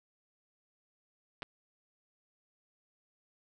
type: clicks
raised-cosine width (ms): 0.3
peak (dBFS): -24 / -24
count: 2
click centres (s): 1.422 / 1.429
effects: none